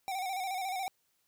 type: tone with vibrato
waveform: square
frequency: 756 Hz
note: F#5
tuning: 37 cents sharp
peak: -34 dBFS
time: 0.08-0.88 s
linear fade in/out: 0 ms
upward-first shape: square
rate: 14 Hz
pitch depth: 56 cents each way
effects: white hiss -75 dBFS RMS until 1.27 s